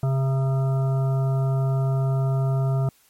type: harmonic tone with a mistuned harmonic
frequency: 133.9 Hz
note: C3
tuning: 40 cents sharp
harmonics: 1 / 3 / 5 / 7 / 9 / 10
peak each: -19 / -34 / -32 / -42 / -41 / -44 dBFS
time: 0.03-2.89 s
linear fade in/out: 2 ms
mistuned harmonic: 9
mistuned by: +32 cents
effects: white hiss -59 dBFS RMS until 3.09 s + MP3 64 kbps